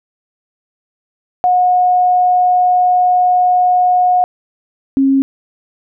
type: tone pair in turn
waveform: sine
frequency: 725 / 270.9 Hz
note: F#5 / C#4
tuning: -35 / -40 cents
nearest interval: octave + perfect fourth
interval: 1705 cents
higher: first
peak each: -8 dBFS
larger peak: neither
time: 1.44-4.24 / 4.97-5.22 s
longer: first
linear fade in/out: 0 ms
effects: none